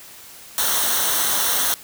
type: noise with comb filter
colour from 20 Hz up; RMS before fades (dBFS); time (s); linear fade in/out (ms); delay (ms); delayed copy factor
white; -20; 0.58-1.74; 0; 0.41; -0.65
effects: white hiss -42 dBFS RMS until 1.83 s